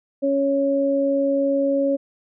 sine tone pair together, 277.2 / 554.4 Hz, C#4 / C#5, 0 / 0 cents, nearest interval octave, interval 1200 cents, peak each -21 / -19 dBFS, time 0.22-1.97 s, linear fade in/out 20 ms, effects none

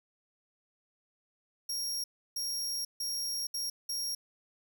sawtooth tone bursts at uneven times, 5588 Hz, F8, in tune, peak -30 dBFS, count 5, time 1.69-2.04 / 2.36-2.85 / 3-3.47 / 3.54-3.7 / 3.89-4.15 s, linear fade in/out 5 ms, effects none

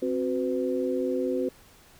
sine tone cluster, 263.3 / 368.1 / 504 Hz, C4 / F#4 / B4, +11 / -9 / +35 cents, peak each -29 dBFS, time 0.02-1.49 s, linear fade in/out 5 ms, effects pink hiss -55 dBFS RMS until 1.99 s

